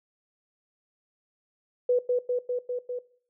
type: tone with echo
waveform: sine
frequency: 493.9 Hz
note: B4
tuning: in tune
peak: -19 dBFS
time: 1.89-1.99 s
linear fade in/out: 5 ms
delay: 200 ms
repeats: 5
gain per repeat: -2 dB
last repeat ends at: 2.99 s
effects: noise-tail reverb RT60 0.5 s tail -19 dB re dry

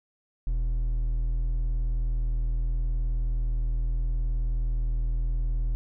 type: tone with hard clipping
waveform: triangle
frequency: 40.39 Hz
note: E1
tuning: 35 cents flat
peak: -25 dBFS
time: 0.47-5.75 s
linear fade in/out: 0 ms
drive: 8 dB
effects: none

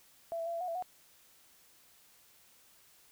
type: tone with pitch steps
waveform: sine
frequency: 670 / 662 / 679 / 672 / 727 / 669 / 732 Hz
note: E5 / E5 / F5 / E5 / F#5 / E5 / F#5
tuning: +28 / +7 / -49 / +33 / -31 / +25 / -19 cents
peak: -34 dBFS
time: 0.32-0.824 s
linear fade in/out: 0 ms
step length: 72 ms
effects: white hiss -63 dBFS RMS until 3.11 s

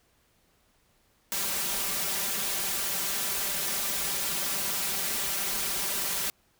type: noise with comb filter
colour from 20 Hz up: white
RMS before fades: -30 dBFS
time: 1.32-6.3 s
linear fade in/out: 0 ms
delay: 5.1 ms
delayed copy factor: +0.9
effects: pink hiss -67 dBFS RMS until 6.59 s

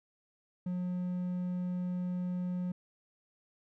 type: tone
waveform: triangle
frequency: 180 Hz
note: F#3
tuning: 47 cents flat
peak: -30 dBFS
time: 0.66-2.72 s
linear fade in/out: 5 ms
effects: none

